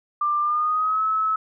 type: tone with pitch glide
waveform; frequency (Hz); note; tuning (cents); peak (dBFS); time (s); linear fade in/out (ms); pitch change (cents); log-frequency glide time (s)
sine; 1188 to 1295.5; D6 to E6; +20 to -30; -19; 0.21-1.36; 5; +150; 0.41-1.03
effects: none